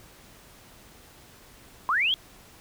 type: linear sweep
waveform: sine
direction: up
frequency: 990 to 3376 Hz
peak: -21 dBFS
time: 1.89-2.14 s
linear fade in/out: 0 ms
effects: pink hiss -52 dBFS RMS until 2.6 s